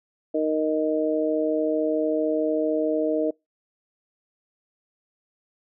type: harmonic tone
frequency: 155.56 Hz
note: D#3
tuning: in tune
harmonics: 2 / 3 / 4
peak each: -25 / -25 / -25 dBFS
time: 0.34-3.31 s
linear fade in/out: 10 ms
effects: noise-tail reverb RT60 0.2 s tail -25 dB re dry